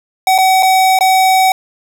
square tone with dropouts, 756 Hz, F#5, 37 cents sharp, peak -8 dBFS, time 0.27-1.52 s, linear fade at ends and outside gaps 2 ms, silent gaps 0.38-0.385 / 0.626-0.63 / 0.989-1.008 s, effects 7-bit

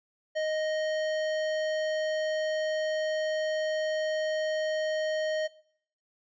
sine tone with tanh clipping, 622.3 Hz, D#5, in tune, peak -29 dBFS, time 0.35-5.48 s, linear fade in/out 20 ms, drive 17 dB, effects noise-tail reverb RT60 0.6 s tail -20 dB re dry + resampled to 16000 Hz

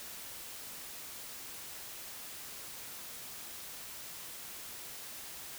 silence, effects white hiss -46 dBFS RMS until 5.58 s

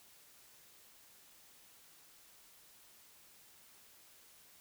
silence, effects white hiss -62 dBFS RMS until 4.6 s

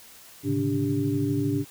sine tone cluster, 108.8 / 136 / 148.5 / 288.9 / 393.5 Hz, A2 / C#3 / D3 / D4 / G4, -19 / -33 / +20 / -28 / +7 cents, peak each -30 / -30 / -34 / -25 / -32 dBFS, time 0.43-1.65 s, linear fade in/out 50 ms, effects white hiss -49 dBFS RMS until 1.7 s

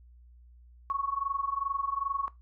sine tone with amplitude modulation, 1108.7 Hz, C#6, in tune, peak -25 dBFS, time 0.9-2.28 s, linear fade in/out 0 ms, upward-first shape sine, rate 22.5 Hz, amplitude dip 85%, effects noise-tail reverb RT60 0.2 s tail -19 dB re dry + added 60 Hz sine -52 dBFS peak until 2.41 s

